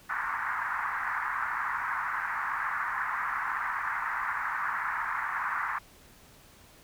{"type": "band-pass noise", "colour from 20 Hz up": "pink", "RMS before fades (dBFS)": -32, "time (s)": [0.09, 5.79], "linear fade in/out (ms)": 10, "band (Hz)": [930, 1900], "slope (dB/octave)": 48, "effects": ["pink hiss -56 dBFS RMS until 6.83 s"]}